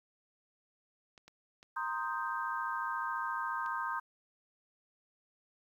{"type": "clicks", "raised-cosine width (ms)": 0.2, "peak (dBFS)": -37, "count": 4, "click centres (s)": [1.178, 1.28, 1.629, 3.662]}
{"type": "chord", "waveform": "sine", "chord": "C minor seventh", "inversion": "third", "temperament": "equal", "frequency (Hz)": [932.3, 1046.5, 1244.5, 1568], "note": ["Bb5", "C6", "Eb6", "G6"], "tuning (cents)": [0, 0, 0, 0], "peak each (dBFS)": -39, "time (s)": [1.76, 4], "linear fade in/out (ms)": 10}
{"effects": ["11-bit"]}